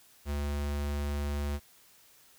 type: tone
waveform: square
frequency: 72.3 Hz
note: D2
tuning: 27 cents flat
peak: -31 dBFS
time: 0.25-1.6 s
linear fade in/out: 50 ms
effects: white hiss -60 dBFS RMS until 2.38 s